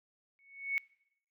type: tone with exponential growth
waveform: sine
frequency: 2215 Hz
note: C#7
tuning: 2 cents flat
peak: -26 dBFS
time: 0.39-0.78 s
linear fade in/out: 0 ms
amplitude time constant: 83 ms
effects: noise-tail reverb RT60 0.8 s tail -25 dB re dry

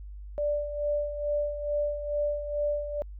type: tone with tremolo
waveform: sine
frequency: 587.3 Hz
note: D5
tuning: in tune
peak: -24 dBFS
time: 0.38-3.02 s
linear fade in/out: 0 ms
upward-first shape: sine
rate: 2.3 Hz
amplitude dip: 65%
effects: added 50 Hz sine -39 dBFS peak until 3.19 s

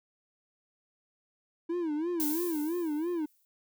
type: tone with vibrato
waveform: triangle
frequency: 323.7 Hz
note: E4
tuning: 31 cents flat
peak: -27 dBFS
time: 1.69-3.26 s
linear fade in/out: 10 ms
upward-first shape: sine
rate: 3 Hz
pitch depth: 160 cents each way
type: noise with exponential decay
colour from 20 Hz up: violet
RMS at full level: -31 dBFS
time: 2.2-3.45 s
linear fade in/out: 0 ms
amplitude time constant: 270 ms
effects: none

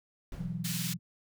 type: noise with exponential decay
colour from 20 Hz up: brown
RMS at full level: -38 dBFS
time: 0.32-0.83 s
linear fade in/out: 2 ms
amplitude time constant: 110 ms
type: chord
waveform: sine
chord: B suspended fourth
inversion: none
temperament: equal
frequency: 123.47 / 164.81 / 185 Hz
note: B2 / E3 / F#3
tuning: 0 / 0 / 0 cents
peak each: -40 / -36 / -38 dBFS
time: 0.36-0.99 s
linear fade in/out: 50 ms
type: high-pass noise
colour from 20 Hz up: pink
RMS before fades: -37 dBFS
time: 0.64-0.94 s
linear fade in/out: 10 ms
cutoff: 2900 Hz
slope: 12 dB/octave
effects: none

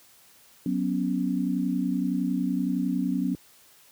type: chord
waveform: sine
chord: F# suspended fourth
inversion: none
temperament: just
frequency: 185 / 246.7 / 277.5 Hz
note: F#3 / B3 / C#4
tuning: 0 / -2 / +2 cents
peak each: -28 dBFS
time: 0.66-3.35 s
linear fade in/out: 2 ms
effects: white hiss -56 dBFS RMS until 3.91 s + high-pass 60 Hz 12 dB/octave

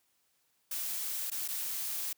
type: noise with dropouts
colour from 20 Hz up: blue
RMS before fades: -36 dBFS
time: 0.71-2.13 s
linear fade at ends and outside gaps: 5 ms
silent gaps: 1.302-1.316 / 1.479-1.485 s
effects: white hiss -74 dBFS RMS until 2.17 s + high-pass 60 Hz 12 dB/octave

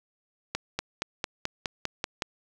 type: accelerating click train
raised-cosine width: 0.2 ms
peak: -11 dBFS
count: 9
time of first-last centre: 0.55-2.222 s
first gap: 240 ms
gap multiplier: 0.96
effects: none

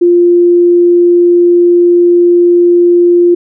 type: tone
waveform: sine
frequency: 349.2 Hz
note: F4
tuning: in tune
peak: -3 dBFS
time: 0.01-3.35 s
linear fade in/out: 10 ms
effects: none

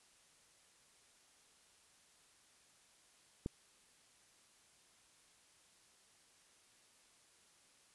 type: click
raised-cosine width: 3 ms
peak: -25 dBFS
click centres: 3.461 s
effects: white hiss -68 dBFS RMS until 7.94 s + resampled to 24000 Hz

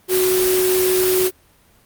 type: tone in noise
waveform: sine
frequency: 370 Hz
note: F#4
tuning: in tune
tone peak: -15 dBFS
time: 0.08-1.31 s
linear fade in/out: 50 ms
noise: white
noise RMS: -21 dBFS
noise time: 0.08-1.31 s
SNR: +3 dB
effects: pink hiss -54 dBFS RMS until 1.85 s + Opus 32 kbps

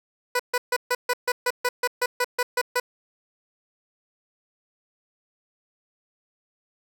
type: tone bursts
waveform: 15% pulse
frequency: 493.9 Hz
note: B4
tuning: in tune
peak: -14 dBFS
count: 14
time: 0.35-2.8 s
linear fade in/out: 5 ms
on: 45 ms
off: 140 ms
effects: none

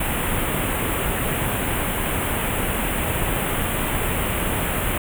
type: band-stop noise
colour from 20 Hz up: pink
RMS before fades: -23 dBFS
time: 0-4.98 s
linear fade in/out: 5 ms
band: 3200 to 8400 Hz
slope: 48 dB/octave
effects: none

